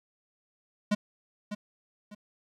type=tone with echo; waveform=square; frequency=207.8 Hz; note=G#3; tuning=1 cent sharp; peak=-23 dBFS; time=0.91-0.95 s; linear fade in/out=10 ms; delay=600 ms; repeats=2; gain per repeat=-10 dB; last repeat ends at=2.15 s; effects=low-pass 7000 Hz 12 dB/octave + 10-bit